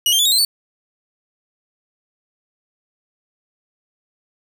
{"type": "tone with pitch steps", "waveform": "sawtooth", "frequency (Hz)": [2907, 3170, 3457, 3770, 4111, 4483], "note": ["F#7", "G7", "A7", "A#7", "C8", "C#8"], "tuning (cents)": [-31, 19, -31, 19, -31, 19], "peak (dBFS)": -10, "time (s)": [0.06, 0.45], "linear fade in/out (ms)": 2, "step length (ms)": 65, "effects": []}